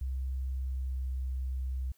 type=tone with pitch glide; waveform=sine; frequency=65.3 to 64.66 Hz; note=C2 to C2; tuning=-3 to -20 cents; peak=-31 dBFS; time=0.01-1.92 s; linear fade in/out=5 ms; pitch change=-17 cents; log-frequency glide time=0.57-1.11 s; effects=white hiss -69 dBFS RMS until 1.97 s